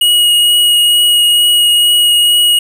square tone with vibrato, 2894 Hz, F#7, 39 cents flat, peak -7 dBFS, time 0.01-2.59 s, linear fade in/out 5 ms, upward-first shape triangle, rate 2.2 Hz, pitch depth 10 cents each way, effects none

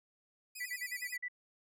10% pulse tone with vibrato, 2394 Hz, D7, 33 cents sharp, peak -36 dBFS, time 0.55-1.17 s, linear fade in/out 10 ms, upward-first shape sine, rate 11 Hz, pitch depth 100 cents each way
sine tone bursts, 1975.5 Hz, B6, in tune, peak -36 dBFS, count 7, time 0.6-1.284 s, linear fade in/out 10 ms, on 60 ms, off 44 ms
effects none

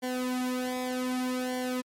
sawtooth tone with flanger, 252.8 Hz, B3, 41 cents sharp, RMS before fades -31 dBFS, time 0.02-1.82 s, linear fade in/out 20 ms, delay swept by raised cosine 0.78 to 3.28 ms, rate 0.65 Hz, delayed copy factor -0.8, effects MP3 64 kbps

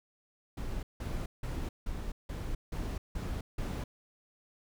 brown noise bursts, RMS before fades -36 dBFS, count 8, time 0.57-3.84 s, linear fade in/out 5 ms, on 260 ms, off 170 ms, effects none

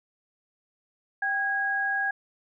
sine tone pair together, 784 / 1644.5 Hz, G5 / G#6, 0 / -18 cents, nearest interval octave + minor second, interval 1282 cents, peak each -31 / -25 dBFS, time 1.22-2.11 s, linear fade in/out 5 ms, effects none

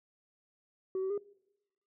sine tone with pitch steps, 378 / 381.2 / 406.5 Hz, F#4 / G4 / G#4, +37 / -48 / -37 cents, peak -29 dBFS, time 0.95-1.178 s, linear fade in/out 2 ms, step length 76 ms, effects noise-tail reverb RT60 0.9 s tail -24 dB re dry + tanh soft clip ceiling -29 dBFS

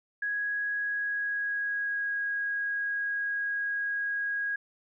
sine tone with pitch glide, 1661.2 to 1645 Hz, G#6 to G#6, 0 to -17 cents, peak -28 dBFS, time 0.22-4.56 s, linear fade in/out 5 ms, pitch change -17 cents, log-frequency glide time 0.75-2.19 s, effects none

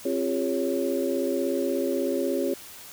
sine tone cluster, 266.6 / 347.8 / 404.2 / 555 Hz, C4 / F4 / G#4 / C#5, +33 / -7 / -47 / +2 cents, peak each -29 dBFS, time 0.05-2.54 s, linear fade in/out 5 ms, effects white hiss -44 dBFS RMS until 2.92 s

